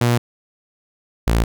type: tone pair in turn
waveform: sawtooth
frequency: 119.7 / 56.69 Hz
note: A#2 / A#1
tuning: +46 / -48 cents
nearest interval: octave + minor second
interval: 1294 cents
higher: first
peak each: -10 dBFS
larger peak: neither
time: 0.01-0.18 / 1.27-1.44 s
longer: neither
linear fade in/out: 5 ms
effects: none